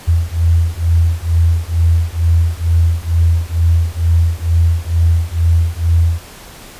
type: beating tone pair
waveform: sine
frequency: 82.5 / 84.7 Hz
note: E2 / E2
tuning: +2 / +48 cents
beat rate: 2.2 Hz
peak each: -13 / -13 dBFS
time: 0.07-6.2 s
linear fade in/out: 20 ms
effects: pink hiss -36 dBFS RMS until 6.79 s + resampled to 32000 Hz